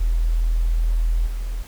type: tone with level steps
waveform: sine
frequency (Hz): 41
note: E1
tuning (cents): -9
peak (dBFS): -16 / -23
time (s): 0-1.63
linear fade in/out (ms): 10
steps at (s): 1.26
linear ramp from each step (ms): 10
effects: pink hiss -45 dBFS RMS until 1.67 s